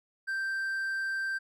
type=tone; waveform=triangle; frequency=1568 Hz; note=G6; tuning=in tune; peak=-28 dBFS; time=0.27-1.39 s; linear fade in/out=20 ms; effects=none